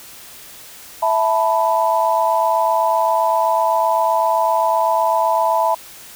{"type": "chord", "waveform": "sine", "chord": "E suspended fourth", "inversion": "none", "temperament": "equal", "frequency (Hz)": [659.3, 880, 987.8], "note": ["E5", "A5", "B5"], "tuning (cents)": [0, 0, 0], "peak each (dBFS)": -18, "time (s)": [1.02, 5.75], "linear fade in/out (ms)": 10, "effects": ["white hiss -39 dBFS RMS until 6.15 s"]}